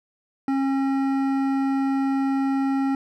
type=tone with hard clipping; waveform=sine; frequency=271.2 Hz; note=C#4; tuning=38 cents flat; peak=-22 dBFS; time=0.48-2.95 s; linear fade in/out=2 ms; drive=12 dB; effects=none